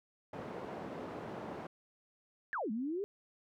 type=band-pass noise; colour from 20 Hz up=white; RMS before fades=-44 dBFS; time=0.33-1.67 s; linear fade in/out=5 ms; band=140 to 640 Hz; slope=12 dB/octave
type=exponential two-way sweep; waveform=sine; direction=down then up; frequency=1834 to 205.8 to 422.7 Hz; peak=-34 dBFS; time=2.53-3.04 s; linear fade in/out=0 ms; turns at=2.71 s
effects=none